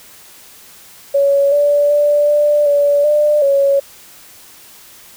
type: tone with pitch steps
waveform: sine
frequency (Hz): 560 / 580 / 586 / 590 / 575 / 596 / 556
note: C#5 / D5 / D5 / D5 / D5 / D5 / C#5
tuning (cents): +18 / -22 / -4 / +8 / -37 / +25 / +5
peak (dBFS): -9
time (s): 1.14-3.8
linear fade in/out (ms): 10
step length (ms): 380
effects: white hiss -41 dBFS RMS until 5.16 s